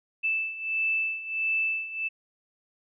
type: beating tone pair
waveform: sine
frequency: 2637 / 2638.5 Hz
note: E7 / E7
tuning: 0 / +1 cents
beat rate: 1.5 Hz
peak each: -31 / -27 dBFS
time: 0.23-2.09 s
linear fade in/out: 20 ms
effects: none